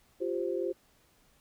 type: chord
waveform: sine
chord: F suspended second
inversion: none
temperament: equal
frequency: 349.2 / 392 / 523.3 Hz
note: F4 / G4 / C5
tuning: 0 / 0 / 0 cents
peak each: -33 / -34 / -35 dBFS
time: 0.2-0.73 s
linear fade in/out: 20 ms
effects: pink hiss -66 dBFS RMS until 1.4 s